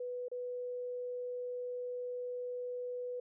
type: tone with dropouts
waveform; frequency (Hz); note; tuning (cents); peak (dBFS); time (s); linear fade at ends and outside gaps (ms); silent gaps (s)
sine; 493.9; B4; 0; -37; 0-3.2; 5; 0.284-0.315
effects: none